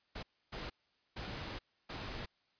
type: noise bursts at uneven times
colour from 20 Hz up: pink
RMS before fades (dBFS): -43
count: 4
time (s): 0.15-0.23 / 0.52-0.7 / 1.16-1.59 / 1.89-2.26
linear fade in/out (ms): 10
effects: white hiss -75 dBFS RMS until 2.59 s + resampled to 11025 Hz